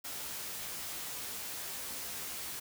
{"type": "noise with comb filter", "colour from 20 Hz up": "white", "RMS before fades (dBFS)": -41, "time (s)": [0.04, 2.6], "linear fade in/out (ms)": 10, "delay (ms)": 15, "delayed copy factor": 0.55, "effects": []}